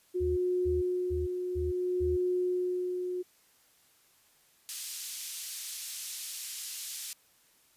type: tone with tremolo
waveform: sine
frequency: 361.9 Hz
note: F#4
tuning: 38 cents flat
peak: -26 dBFS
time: 0.14-3.23 s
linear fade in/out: 20 ms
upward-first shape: sine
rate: 0.59 Hz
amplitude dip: 45%
type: tone bursts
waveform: sine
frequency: 77.78 Hz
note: D#2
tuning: in tune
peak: -32 dBFS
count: 5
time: 0.2-2.17 s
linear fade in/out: 20 ms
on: 170 ms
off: 280 ms
type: band-pass noise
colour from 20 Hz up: white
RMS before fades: -40 dBFS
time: 4.69-7.13 s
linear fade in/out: 0 ms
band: 3500 to 11000 Hz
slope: 12 dB/octave
effects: white hiss -65 dBFS RMS until 7.76 s + resampled to 32000 Hz